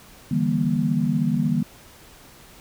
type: chord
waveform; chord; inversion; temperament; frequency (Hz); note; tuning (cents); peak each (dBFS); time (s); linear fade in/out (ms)
sine; E half-diminished seventh; third; just; 148.33 / 164.81 / 197.78 / 237.3; D3 / E3 / G3 / Bb3; +18 / 0 / +16 / +31; -25 / -25 / -25 / -23; 0.31-1.63; 5
effects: pink hiss -48 dBFS RMS until 2.6 s